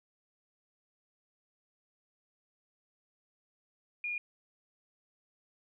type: tone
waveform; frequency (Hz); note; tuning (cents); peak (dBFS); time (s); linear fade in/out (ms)
sine; 2429; D#7; -42; -33; 4.04-4.18; 2
effects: none